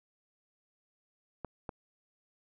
clicks, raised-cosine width 1 ms, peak -24 dBFS, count 2, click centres 1.447 / 1.692 s, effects none

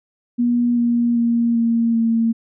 sine tone with pitch steps, 240.5 / 237.3 / 234.2 / 231.1 / 228.1 Hz, B3 / A#3 / A#3 / A#3 / A#3, -46 / +31 / +8 / -15 / -37 cents, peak -14 dBFS, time 0.38-2.33 s, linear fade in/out 20 ms, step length 390 ms, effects none

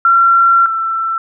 sine tone pair in turn, 1364 / 1338.2 Hz, F6 / E6, -41 / +26 cents, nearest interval unison, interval 33 cents, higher first, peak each -6 / -14 dBFS, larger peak first, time 0.05-0.66 / 0.66-1.18 s, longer first, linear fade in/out 2 ms, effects none

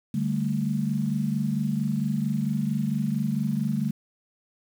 sine chord, D suspended fourth, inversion none, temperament just, 146.83 / 195.78 / 220.2 Hz, D3 / G3 / A3, 0 / -2 / +2 cents, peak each -28 / -28 / -27 dBFS, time 0.14-3.91 s, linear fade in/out 5 ms, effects 8-bit

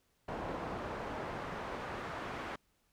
brown noise with band-pass filter sweep, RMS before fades -41 dBFS, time 0.28-2.56 s, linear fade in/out 5 ms, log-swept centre 830 to 1400 Hz, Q 0.83, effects pink hiss -75 dBFS RMS until 2.92 s

